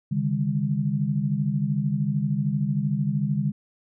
sine tone cluster, 139.3 / 152.4 / 202 Hz, C#3 / D#3 / G#3, +9 / -36 / -48 cents, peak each -26 dBFS, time 0.11-3.52 s, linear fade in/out 10 ms, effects none

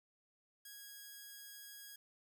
5% pulse tone, 1649 Hz, G#6, 13 cents flat, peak -40 dBFS, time 0.65-1.96 s, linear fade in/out 5 ms, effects none

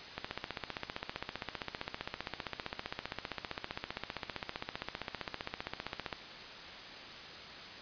click train, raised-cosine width 0.3 ms, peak -20 dBFS, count 92, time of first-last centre 0.18-6.128 s, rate 15.3 Hz, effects white hiss -47 dBFS RMS until 7.81 s + resampled to 11025 Hz

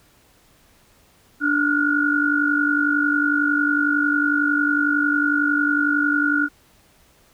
sine tone cluster, 293 / 1413 / 1464 Hz, D4 / F6 / F#6, -4 / +20 / -19 cents, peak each -21 dBFS, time 1.4-6.49 s, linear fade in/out 50 ms, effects pink hiss -56 dBFS RMS until 7.33 s

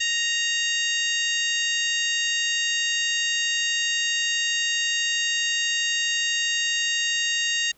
harmonic tone, 932.3 Hz, A#5, in tune, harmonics 2 / 3 / 4 / 5 / 6 / 7 / 8, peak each -27 / -26 / -29 / -34 / -39 / -31 / -34 dBFS, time 0-7.72 s, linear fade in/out 10 ms, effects pink hiss -59 dBFS RMS until 7.77 s

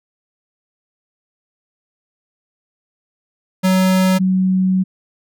square / sine tone pair in turn, 187 / 187 Hz, F#3 / F#3, +19 / +19 cents, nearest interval unison, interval 0 cents, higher neither, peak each -12 dBFS, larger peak neither, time 3.63-4.19 / 4.19-4.84 s, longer second, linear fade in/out 20 ms, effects none

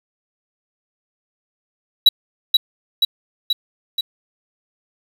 triangle tone with echo, 3908 Hz, B7, 19 cents flat, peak -4 dBFS, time 2.06-2.09 s, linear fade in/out 5 ms, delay 480 ms, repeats 4, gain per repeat -3 dB, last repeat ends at 4.01 s, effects 7-bit

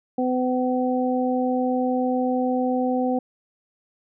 harmonic tone, 253 Hz, B3, 42 cents sharp, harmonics 1 / 2 / 3, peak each -22 / -25 / -27 dBFS, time 0.18-3.19 s, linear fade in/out 5 ms, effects none

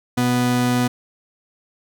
45% pulse tone pair together, 123.45 / 246.9 Hz, B2 / B3, 0 / 0 cents, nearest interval octave, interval 1200 cents, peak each -22 / -18 dBFS, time 0.17-0.88 s, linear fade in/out 10 ms, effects none

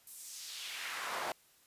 brown noise with high-pass filter sweep, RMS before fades -42 dBFS, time 0.07-1.32 s, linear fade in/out 2 ms, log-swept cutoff 11000 to 700 Hz, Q 1.5, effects white hiss -66 dBFS RMS until 1.66 s + resampled to 32000 Hz

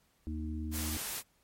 harmonic tone, 77.7 Hz, D#2, 2 cents flat, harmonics 1 / 3 / 4, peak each -36 / -41 / -42 dBFS, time 0.27-0.97 s, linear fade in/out 0 ms
white noise, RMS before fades -38 dBFS, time 0.71-1.23 s, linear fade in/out 50 ms
effects pink hiss -71 dBFS RMS until 1.43 s + MP3 64 kbps

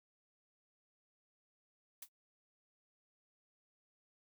blue noise with exponential decay, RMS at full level -42 dBFS, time 2.02-2.09 s, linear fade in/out 5 ms, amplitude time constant 15 ms, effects noise-tail reverb RT60 0.1 s tail -26 dB re dry

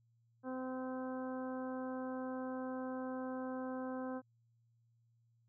harmonic tone, 257.8 Hz, C4, 26 cents flat, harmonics 1 / 2 / 3 / 4 / 5 / 6, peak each -41 / -44 / -50 / -51 / -55 / -55 dBFS, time 0.43-4.22 s, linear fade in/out 50 ms, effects added 116 Hz sine -70 dBFS peak until 5.48 s

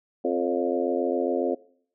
harmonic tone with a mistuned harmonic, 87.4 Hz, F2, 2 cents sharp, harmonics 3 / 4 / 5 / 6 / 7 / 8, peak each -29 / -28 / -28 / -29 / -32 / -34 dBFS, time 0.24-1.55 s, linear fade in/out 10 ms, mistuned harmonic 6, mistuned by +41 cents, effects noise-tail reverb RT60 0.6 s tail -22 dB re dry

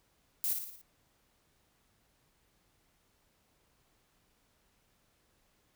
violet noise with echo, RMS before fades -32 dBFS, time 0.44-0.53 s, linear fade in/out 0 ms, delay 57 ms, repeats 5, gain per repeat -5 dB, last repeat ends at 0.815 s, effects pink hiss -72 dBFS RMS until 5.75 s

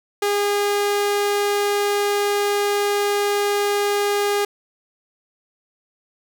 sawtooth tone, 408.1 Hz, G#4, 30 cents flat, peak -14 dBFS, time 0.22-4.45 s, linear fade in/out 5 ms, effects none

